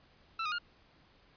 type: tone with pitch steps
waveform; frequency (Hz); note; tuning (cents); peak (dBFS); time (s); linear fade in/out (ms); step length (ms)
sawtooth; 1330 / 1238 / 1418; E6 / D#6 / F6; +15 / -9 / +26; -29; 0.39-0.585; 5; 65
effects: pink hiss -64 dBFS RMS until 1.36 s + resampled to 11025 Hz